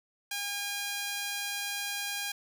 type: tone with high-pass filter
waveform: sawtooth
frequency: 811 Hz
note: G#5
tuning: 41 cents flat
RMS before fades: -35 dBFS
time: 0.31-2.32 s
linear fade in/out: 5 ms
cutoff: 2000 Hz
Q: 0.69
effects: none